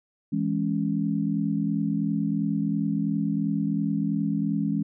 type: chord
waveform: sine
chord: C# minor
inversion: first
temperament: equal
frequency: 164.81 / 207.7 / 277.2 Hz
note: E3 / G#3 / C#4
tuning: 0 / 0 / 0 cents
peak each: -28 / -26 / -28 dBFS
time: 0.32-4.83 s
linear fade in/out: 10 ms
effects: none